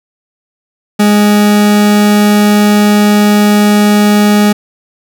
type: tone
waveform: 40% pulse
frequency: 207.7 Hz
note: G#3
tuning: in tune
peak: -4 dBFS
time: 0.99-4.53 s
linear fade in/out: 10 ms
effects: none